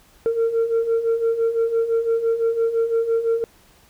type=beating tone pair; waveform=sine; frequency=453.5 / 459.4 Hz; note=A#4 / A#4; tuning=-48 / -25 cents; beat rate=5.9 Hz; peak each=-22 / -17 dBFS; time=0.26-3.44 s; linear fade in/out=0 ms; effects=tanh soft clip ceiling -14 dBFS + pink hiss -54 dBFS RMS until 3.89 s